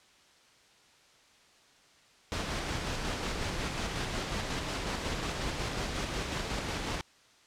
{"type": "noise with tremolo", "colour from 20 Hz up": "pink", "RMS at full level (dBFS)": -33, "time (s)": [2.32, 7.01], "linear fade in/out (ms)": 0, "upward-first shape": "square", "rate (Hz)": 5.5, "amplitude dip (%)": 25, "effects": ["white hiss -61 dBFS RMS until 7.46 s", "low-pass 6000 Hz 12 dB/octave"]}